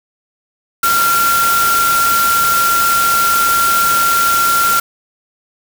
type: tone in noise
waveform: sine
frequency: 1377 Hz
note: F6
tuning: 25 cents flat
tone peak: -11 dBFS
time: 0.83-4.8 s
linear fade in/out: 5 ms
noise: white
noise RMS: -18 dBFS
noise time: 0.83-4.8 s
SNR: +4 dB
effects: none